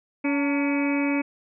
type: harmonic tone with a mistuned harmonic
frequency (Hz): 283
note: C#4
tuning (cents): +36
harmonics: 1 / 2 / 3 / 4 / 5 / 6 / 7 / 8 / 9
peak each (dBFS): -22 / -32 / -35 / -40 / -40 / -42 / -41 / -31 / -35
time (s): 0.24-1.22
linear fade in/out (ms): 10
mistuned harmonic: 3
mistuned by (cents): +93
effects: none